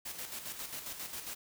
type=noise with tremolo; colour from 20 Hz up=white; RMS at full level=-41 dBFS; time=0.05-1.35 s; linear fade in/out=10 ms; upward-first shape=square; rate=7.4 Hz; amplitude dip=50%; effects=none